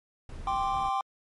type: noise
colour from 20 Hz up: brown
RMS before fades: -41 dBFS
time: 0.29-0.89 s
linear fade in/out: 2 ms
type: chord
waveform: triangle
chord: G suspended fourth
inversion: none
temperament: equal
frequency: 784 / 1046.5 / 1174.7 Hz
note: G5 / C6 / D6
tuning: 0 / 0 / 0 cents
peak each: -27 / -29 / -31 dBFS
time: 0.47-1.01 s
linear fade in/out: 2 ms
effects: MP3 48 kbps